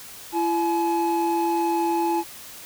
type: tone pair together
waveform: triangle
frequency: 337.7 / 851 Hz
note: E4 / G#5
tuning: +42 / +42 cents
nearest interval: octave + major third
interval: 1600 cents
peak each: -21 dBFS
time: 0.32-2.24 s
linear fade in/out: 50 ms
effects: white hiss -41 dBFS RMS until 2.65 s